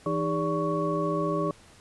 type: tone cluster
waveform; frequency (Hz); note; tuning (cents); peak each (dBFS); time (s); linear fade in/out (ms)
sine; 164.7 / 310.6 / 405 / 577 / 1115; E3 / D#4 / G#4 / D5 / C#6; -1 / -3 / -43 / -31 / +10; -31; 0.06-1.51; 2
effects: pink hiss -54 dBFS RMS until 1.8 s + resampled to 24000 Hz